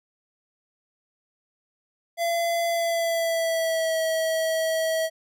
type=tone with pitch glide; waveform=square; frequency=679 to 644.6 Hz; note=F5 to E5; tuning=-49 to -39 cents; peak=-23 dBFS; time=2.17-5.1 s; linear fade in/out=50 ms; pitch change=-90 cents; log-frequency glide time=2.68-4 s; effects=none